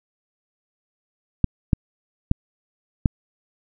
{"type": "clicks", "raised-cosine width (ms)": 5, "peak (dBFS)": -3, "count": 4, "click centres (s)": [1.443, 1.732, 2.314, 3.058], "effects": []}